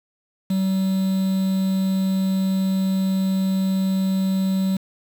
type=tone with quantisation; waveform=triangle; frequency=190.8 Hz; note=G3; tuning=47 cents flat; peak=-16 dBFS; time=0.5-4.77 s; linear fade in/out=5 ms; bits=6; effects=none